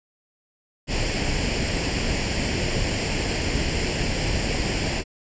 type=noise with comb filter; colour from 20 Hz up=pink; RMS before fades=-24 dBFS; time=0.87-5.04 s; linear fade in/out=50 ms; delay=0.4 ms; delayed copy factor=+0.65; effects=resampled to 16000 Hz